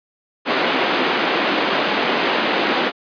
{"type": "band-pass noise", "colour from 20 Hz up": "pink", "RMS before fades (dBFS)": -19, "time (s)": [0.45, 2.92], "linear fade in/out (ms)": 50, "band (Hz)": [250, 3700], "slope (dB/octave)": 24, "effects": ["resampled to 11025 Hz"]}